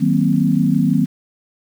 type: chord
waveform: sine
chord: C half-diminished seventh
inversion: first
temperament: just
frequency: 156.98 / 188.37 / 235.5 / 261.6 Hz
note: Eb3 / Gb3 / Bb3 / C4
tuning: +16 / +31 / +18 / 0 cents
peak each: -18 dBFS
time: 0-1.06 s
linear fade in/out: 20 ms
effects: 7-bit